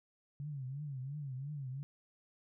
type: tone with vibrato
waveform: sine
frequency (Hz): 138.59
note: C#3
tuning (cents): 0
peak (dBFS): -39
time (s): 0.4-1.83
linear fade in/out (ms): 0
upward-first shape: triangle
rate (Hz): 2.9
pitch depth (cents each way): 170
effects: none